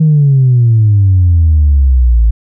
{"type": "exponential sweep", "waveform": "sine", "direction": "down", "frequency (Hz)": [160, 54.1], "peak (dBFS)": -3, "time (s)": [0, 2.31], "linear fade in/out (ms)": 10, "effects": ["tanh soft clip ceiling -1 dBFS"]}